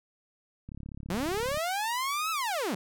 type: click train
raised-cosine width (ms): 5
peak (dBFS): -29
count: 32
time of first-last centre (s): 0.69-1.573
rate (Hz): 35.1
type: linear two-way sweep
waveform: sawtooth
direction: up then down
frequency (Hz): 160 to 1323 to 160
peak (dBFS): -25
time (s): 1.1-2.75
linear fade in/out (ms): 2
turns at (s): 2.31
effects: none